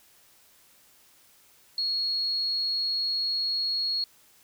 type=tone; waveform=sine; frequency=4316 Hz; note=C#8; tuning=47 cents flat; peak=-25 dBFS; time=1.78-4.04 s; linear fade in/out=2 ms; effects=white hiss -59 dBFS RMS until 4.43 s